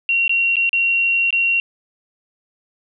sine tone with dropouts, 2746 Hz, F7, 30 cents flat, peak -14 dBFS, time 0.09-1.6 s, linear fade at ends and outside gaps 1 ms, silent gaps 0.279-0.294 / 0.557-0.567 / 0.693-0.73 / 1.306-1.327 s, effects none

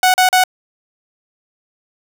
sawtooth tone bursts, 740 Hz, F#5, in tune, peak -5 dBFS, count 3, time 0.03-0.438 s, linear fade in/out 2 ms, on 110 ms, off 39 ms, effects none

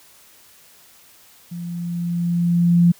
sine tone with level ramp, 172.6 Hz, F3, 20 cents flat, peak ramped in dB -28 to -9 dBFS, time 1.51-2.92 s, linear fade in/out 10 ms, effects white hiss -50 dBFS RMS until 2.99 s

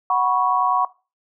sine chord, F# suspended fourth, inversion none, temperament equal with one note detuned, 740 / 979.8 / 1108.7 Hz, F#5 / B5 / C#6, 0 / -14 / 0 cents, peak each -21 / -22 / -19 dBFS, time 0.1-0.85 s, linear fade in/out 2 ms, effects noise-tail reverb RT60 0.3 s tail -19 dB re dry

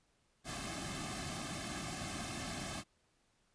pink noise with comb filter, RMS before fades -42 dBFS, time 0.44-2.84 s, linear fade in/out 50 ms, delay 2.1 ms, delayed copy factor -0.9, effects pink hiss -75 dBFS RMS until 3.54 s + resampled to 22050 Hz

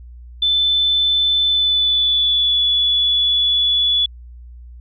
sine tone with pitch glide, 3520 to 3424 Hz, A7 to A7, 0 to -48 cents, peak -13 dBFS, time 0.42-4.06 s, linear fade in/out 5 ms, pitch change -48 cents, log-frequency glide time 1.46-2.61 s, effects added 60 Hz sine -35 dBFS peak until 4.8 s

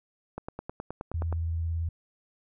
click train, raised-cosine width 1 ms, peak -21 dBFS, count 10, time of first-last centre 0.38-1.326 s, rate 9.51 Hz
sine tone with vibrato, 82.7 Hz, E2, 6 cents sharp, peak -27 dBFS, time 1.14-1.89 s, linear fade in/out 5 ms, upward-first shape square, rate 18 Hz, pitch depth 21 cents each way
effects none

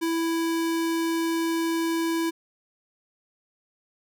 square tone, 330.4 Hz, E4, 4 cents sharp, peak -24 dBFS, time 0.01-2.31 s, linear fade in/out 20 ms, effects none

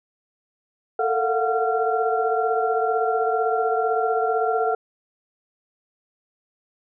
sine tone cluster, 443.6 / 459.3 / 690 / 732 / 1373 Hz, A4 / A#4 / F5 / F#5 / F6, +14 / -26 / -21 / -19 / -30 cents, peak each -23 / -31 / -28 / -23 / -28 dBFS, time 0.99-4.75 s, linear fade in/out 5 ms, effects none

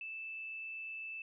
sine tone with amplitude modulation, 2637 Hz, E7, in tune, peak -40 dBFS, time 0.01-1.22 s, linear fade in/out 2 ms, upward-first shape sine, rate 128 Hz, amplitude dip 25%, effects none

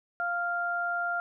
sine tone pair together, 697.5 / 1395 Hz, F5 / F6, -2 / -2 cents, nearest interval octave, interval 1200 cents, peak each -32 / -29 dBFS, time 0.2-1.2 s, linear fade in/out 0 ms, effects none

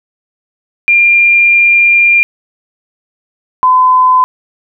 sine tone pair in turn, 2395 / 1016.9 Hz, D7 / C6, +33 / -50 cents, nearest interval octave + minor third, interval 1483 cents, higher first, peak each -4 dBFS, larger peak neither, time 0.88-2.23 / 3.63-4.24 s, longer first, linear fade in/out 0 ms, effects none

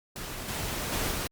pink noise with level steps, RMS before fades -38 / -33 / -30 / -32 dBFS, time 0.16-1.27 s, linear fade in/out 0 ms, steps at 0.48 / 0.92 / 1.11 s, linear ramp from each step 5 ms, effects Opus 48 kbps

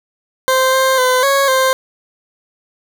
20% pulse tone with pitch steps, 521 / 526 / 508 / 552 / 524 Hz, C5 / C5 / B4 / C#5 / C5, -7 / +9 / +49 / -7 / +2 cents, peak -6 dBFS, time 0.48-1.73 s, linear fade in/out 0 ms, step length 250 ms, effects none

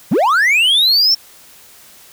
triangle linear sweep, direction up, 134.8 to 5490 Hz, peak -8 dBFS, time 0.11-1.15 s, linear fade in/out 10 ms, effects white hiss -43 dBFS RMS until 2.12 s

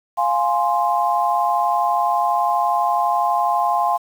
sine chord, F minor, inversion none, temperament equal, 698.5 / 830.6 / 1046.5 Hz, F5 / Ab5 / C6, 0 / 0 / 0 cents, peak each -20 dBFS, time 0.17-3.98 s, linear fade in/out 20 ms, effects 7-bit

